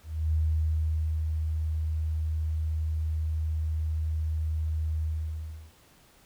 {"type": "tone with ADSR envelope", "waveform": "sine", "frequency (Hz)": 78.6, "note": "D#2", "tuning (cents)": 18, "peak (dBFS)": -22, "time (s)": [0.03, 5.72], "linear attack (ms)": 300, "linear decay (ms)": 900, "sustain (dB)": -4, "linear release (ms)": 680, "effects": ["pink hiss -59 dBFS RMS until 6.25 s"]}